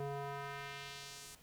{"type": "tone with band-pass filter sweep", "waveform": "square", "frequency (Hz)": 140.5, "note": "C#3", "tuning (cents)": 24, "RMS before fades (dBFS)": -45, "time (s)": [0, 1.35], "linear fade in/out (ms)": 2, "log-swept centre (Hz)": [500, 9200], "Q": 1, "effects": ["pink hiss -63 dBFS RMS until 1.42 s"]}